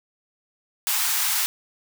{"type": "high-pass noise", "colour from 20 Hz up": "white", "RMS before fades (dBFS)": -23, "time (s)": [0.87, 1.46], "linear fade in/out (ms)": 0, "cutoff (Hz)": 780, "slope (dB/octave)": 48, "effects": []}